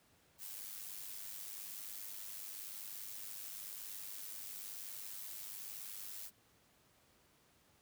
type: noise with amplitude modulation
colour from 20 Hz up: blue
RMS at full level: -45 dBFS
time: 0.38-6.31 s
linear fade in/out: 50 ms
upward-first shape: sine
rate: 101 Hz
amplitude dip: 55%
effects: pink hiss -70 dBFS RMS until 7.81 s + high-pass 60 Hz 12 dB/octave